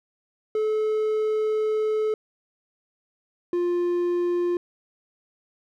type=tone pair in turn; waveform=triangle; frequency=431.8 / 350.9 Hz; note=A4 / F4; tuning=-33 / +8 cents; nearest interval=major third; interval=359 cents; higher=first; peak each=-19 dBFS; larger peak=neither; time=0.55-2.14 / 3.53-4.57 s; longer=first; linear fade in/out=2 ms; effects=none